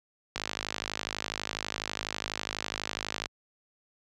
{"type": "click train", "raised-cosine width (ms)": 0.2, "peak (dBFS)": -13, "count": 152, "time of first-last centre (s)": [0.36, 3.258], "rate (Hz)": 52.1, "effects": ["high-pass 60 Hz 12 dB/octave"]}